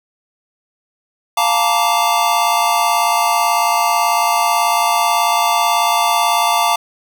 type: chord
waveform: square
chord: Bb major seventh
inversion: second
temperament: just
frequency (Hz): 699.2 / 874.1 / 932.3 / 1165.4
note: F5 / A5 / Bb5 / D6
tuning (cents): +2 / -12 / 0 / -14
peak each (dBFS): -19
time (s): 1.37-6.76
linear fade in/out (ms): 5
effects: none